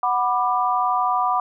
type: chord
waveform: sine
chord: B minor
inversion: second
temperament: equal with one note detuned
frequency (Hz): 740 / 987.8 / 1187.6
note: F#5 / B5 / D6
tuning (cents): 0 / 0 / +19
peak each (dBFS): -22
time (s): 0.03-1.4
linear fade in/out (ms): 2
effects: none